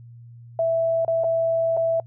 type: tone with dropouts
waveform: sine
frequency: 659.3 Hz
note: E5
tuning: in tune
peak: -18 dBFS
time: 0.59-2 s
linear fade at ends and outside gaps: 2 ms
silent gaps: 1.049-1.079 / 1.237-1.242 / 1.768-1.772 s
effects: noise-tail reverb RT60 0.1 s tail -26 dB re dry + added 118 Hz sine -41 dBFS peak until 2.06 s